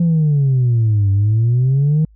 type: exponential two-way sweep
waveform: sine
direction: down then up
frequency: 173.6 to 97.2 to 159 Hz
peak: -9 dBFS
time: 0-2.05 s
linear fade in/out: 5 ms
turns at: 1.11 s
effects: tanh soft clip ceiling -9 dBFS + added 53 Hz sine -44 dBFS peak until 2.15 s